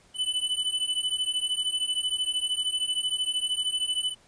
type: beating tone pair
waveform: square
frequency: 2992 / 3005 Hz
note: F#7 / F#7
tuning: +19 / +26 cents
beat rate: 13 Hz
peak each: -30 / -29 dBFS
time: 0.14-4.15 s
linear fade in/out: 50 ms
effects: pink hiss -59 dBFS RMS until 4.27 s + resampled to 22050 Hz